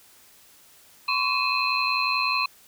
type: tone cluster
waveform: sine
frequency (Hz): 1032 / 1123 / 2490 / 2615 / 4129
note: C6 / C#6 / D#7 / E7 / C8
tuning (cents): -24 / +22 / +1 / -15 / -24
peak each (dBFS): -28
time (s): 1.08-2.46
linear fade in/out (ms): 5
effects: white hiss -54 dBFS RMS until 2.67 s